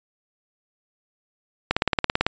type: click train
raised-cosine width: 0.3 ms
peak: -3 dBFS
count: 11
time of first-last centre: 1.71-2.266 s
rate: 18 Hz
effects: resampled to 16000 Hz